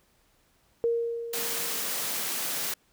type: tone with exponential decay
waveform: sine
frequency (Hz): 466.2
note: A#4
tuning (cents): 0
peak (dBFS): -21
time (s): 0.84-2.27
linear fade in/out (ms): 0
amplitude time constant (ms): 310
type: high-pass noise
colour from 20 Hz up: white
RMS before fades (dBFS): -31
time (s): 1.33-2.74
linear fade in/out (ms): 5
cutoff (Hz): 140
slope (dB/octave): 96
effects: pink hiss -66 dBFS RMS until 2.92 s